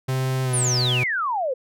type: tone with pitch glide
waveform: 45% pulse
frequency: 130.81 to 124.76 Hz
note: C3 to B2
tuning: 0 to +18 cents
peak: -21 dBFS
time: 0.08-1.04 s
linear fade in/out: 10 ms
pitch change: -82 cents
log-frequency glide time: 0.44-0.55 s
type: exponential sweep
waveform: sine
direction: down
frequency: 10370 to 487.9 Hz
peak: -21 dBFS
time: 0.53-1.54 s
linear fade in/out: 10 ms
effects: none